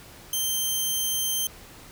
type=tone; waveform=10% pulse; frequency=3136 Hz; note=G7; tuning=in tune; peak=-16 dBFS; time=0.33-1.47 s; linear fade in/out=2 ms; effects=pink hiss -47 dBFS RMS until 1.91 s